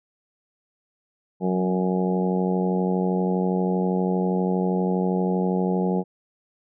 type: harmonic tone with a mistuned harmonic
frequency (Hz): 92.5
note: F#2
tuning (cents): 0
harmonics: 2 / 3 / 4 / 5 / 6 / 7 / 8 / 9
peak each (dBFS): -22 / -33 / -28 / -28 / -37 / -35 / -36 / -33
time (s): 1.4-6.04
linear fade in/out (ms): 50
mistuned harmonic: 2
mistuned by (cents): -18
effects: none